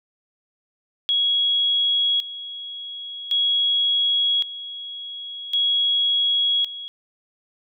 sine tone with tremolo, 3324 Hz, G#7, 1 cent sharp, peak -17 dBFS, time 1.09-6.88 s, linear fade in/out 0 ms, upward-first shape square, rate 0.45 Hz, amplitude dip 80%, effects none

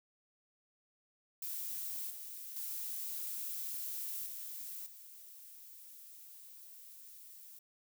violet noise with level steps, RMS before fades -41 / -47 / -41 / -45 / -54 dBFS, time 1.42-7.59 s, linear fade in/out 5 ms, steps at 2.1 / 2.56 / 4.26 / 4.86 s, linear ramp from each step 5 ms, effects none

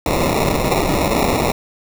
blue noise with sample-and-hold, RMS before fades -17 dBFS, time 0.06-1.52 s, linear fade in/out 2 ms, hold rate 1575 Hz, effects none

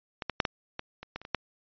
clicks, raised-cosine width 0.3 ms, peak -18 / -14 / -7 / -12 / -18 / -25 / -19 / -30 / -25 / -10 dBFS, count 10, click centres 0.222 / 0.297 / 0.402 / 0.452 / 0.794 / 1.03 / 1.16 / 1.216 / 1.251 / 1.347 s, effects resampled to 11025 Hz

